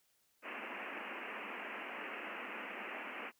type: band-pass noise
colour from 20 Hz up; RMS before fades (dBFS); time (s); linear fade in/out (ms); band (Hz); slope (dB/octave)
white; -45; 0.42-3.32; 50; 200 to 2800; 96
effects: white hiss -75 dBFS RMS until 3.39 s